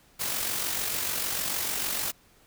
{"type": "noise with amplitude modulation", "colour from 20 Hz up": "white", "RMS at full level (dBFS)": -28, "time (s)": [0.19, 2.12], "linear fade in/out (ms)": 20, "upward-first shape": "sine", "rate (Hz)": 46.7, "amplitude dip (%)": 45, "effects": ["pink hiss -60 dBFS RMS until 2.46 s"]}